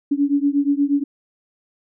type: beating tone pair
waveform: sine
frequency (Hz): 280.6 / 289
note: C#4 / D4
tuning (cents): +21 / -28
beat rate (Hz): 8.4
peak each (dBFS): -18 / -19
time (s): 0.11-1.04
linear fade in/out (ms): 10
effects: none